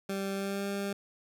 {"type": "tone with pitch glide", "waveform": "20% pulse", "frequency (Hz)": [195.6, 199.36], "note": ["G3", "G3"], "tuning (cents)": [-4, 29], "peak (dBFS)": -27, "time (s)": [0.09, 0.93], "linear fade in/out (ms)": 5, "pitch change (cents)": 33, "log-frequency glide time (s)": [0.34, 0.66], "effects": []}